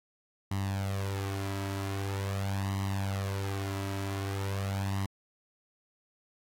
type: tone with flanger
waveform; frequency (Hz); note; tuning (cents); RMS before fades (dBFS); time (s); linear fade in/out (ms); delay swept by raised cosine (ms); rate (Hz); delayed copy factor
sawtooth; 98; G2; 0; -33; 0.51-5.06; 5; 1 to 3.1; 0.44; +0.7
effects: AAC 48 kbps